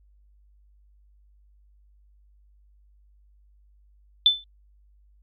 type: tone with exponential decay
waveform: sine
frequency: 3520 Hz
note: A7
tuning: in tune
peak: -10 dBFS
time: 4.26-4.44 s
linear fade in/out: 1 ms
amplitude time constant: 39 ms
effects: added 50 Hz sine -55 dBFS peak until 5.22 s + Opus 48 kbps